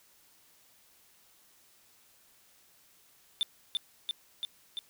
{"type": "tone with echo", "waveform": "triangle", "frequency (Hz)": 3556, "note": "A7", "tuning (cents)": 18, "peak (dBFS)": -24, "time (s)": [3.41, 3.43], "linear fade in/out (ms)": 0, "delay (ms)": 340, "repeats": 4, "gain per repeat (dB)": -2, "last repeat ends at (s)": 4.79, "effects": ["white hiss -63 dBFS RMS until 4.89 s"]}